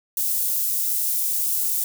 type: high-pass noise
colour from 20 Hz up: white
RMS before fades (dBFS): -23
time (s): 0.17-1.84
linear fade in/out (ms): 2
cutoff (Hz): 9800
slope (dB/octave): 12
effects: none